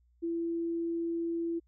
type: tone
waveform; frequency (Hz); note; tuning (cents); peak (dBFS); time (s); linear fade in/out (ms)
sine; 335.6; E4; +31; -30; 0.22-1.6; 20
effects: added 60 Hz sine -64 dBFS peak until 1.67 s